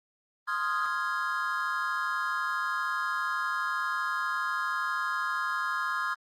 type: chord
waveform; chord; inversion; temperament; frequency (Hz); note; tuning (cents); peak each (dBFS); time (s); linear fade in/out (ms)
triangle; F minor seventh; second; equal; 1046.5 / 1244.5 / 1396.9 / 1661.2; C6 / Eb6 / F6 / Ab6; 0 / 0 / 0 / 0; -32; 0.47-6.15; 20
effects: Opus 24 kbps